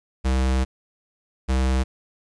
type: tone pair in turn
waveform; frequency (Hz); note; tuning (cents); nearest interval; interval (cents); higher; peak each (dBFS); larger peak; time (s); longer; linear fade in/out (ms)
square; 65 / 65; C2 / C2; -11 / -11; unison; 0; neither; -19; neither; 0.24-0.65 / 1.48-1.84; first; 20
effects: resampled to 22050 Hz + 10-bit